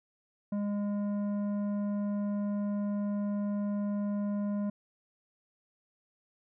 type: tone with tanh clipping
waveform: sine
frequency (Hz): 204.5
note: G#3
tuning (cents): -26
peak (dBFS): -31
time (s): 0.52-4.7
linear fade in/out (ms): 5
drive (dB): 10
effects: none